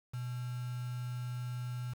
sine tone with quantisation, 123.47 Hz, B2, in tune, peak -36 dBFS, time 0.13-1.94 s, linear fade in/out 10 ms, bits 8, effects none

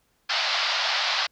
white band-pass noise, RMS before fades -25 dBFS, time 0.29-1.27 s, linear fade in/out 10 ms, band 620 to 5000 Hz, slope 48 dB/octave, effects pink hiss -68 dBFS RMS until 1.31 s

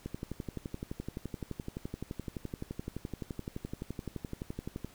click train, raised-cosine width 3 ms, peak -24 dBFS, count 57, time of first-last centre 0.06-4.846 s, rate 11.7 Hz, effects pink hiss -58 dBFS RMS until 4.94 s

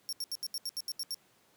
sawtooth tone bursts, 5510 Hz, F8, 24 cents flat, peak -31 dBFS, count 10, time 0.09-1.144 s, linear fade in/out 0 ms, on 37 ms, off 76 ms, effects pink hiss -66 dBFS RMS until 1.56 s + high-pass 150 Hz 12 dB/octave

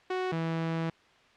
sawtooth tone pair in turn, 370 / 163.87 Hz, F#4 / E3, 0 / -10 cents, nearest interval octave + major second, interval 1410 cents, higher first, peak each -25 dBFS, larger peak neither, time 0.1-0.32 / 0.32-0.9 s, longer second, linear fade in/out 5 ms, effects white hiss -60 dBFS RMS until 1.36 s + low-pass 3000 Hz 12 dB/octave

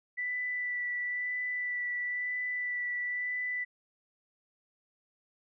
sine tone with vibrato, 1975.5 Hz, B6, in tune, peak -31 dBFS, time 0.17-3.65 s, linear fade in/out 20 ms, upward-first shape sine, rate 1 Hz, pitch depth 13 cents each way, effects none

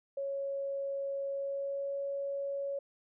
sine tone with pitch glide, 553 to 557.5 Hz, C#5 to C#5, -4 to +10 cents, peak -33 dBFS, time 0.17-2.79 s, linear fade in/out 5 ms, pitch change +14 cents, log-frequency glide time 1.3-1.96 s, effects none

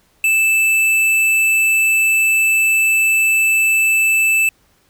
sine tone with tanh clipping, 2637 Hz, E7, in tune, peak -13 dBFS, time 0.24-4.49 s, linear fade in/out 2 ms, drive 15 dB, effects pink hiss -57 dBFS RMS until 4.89 s

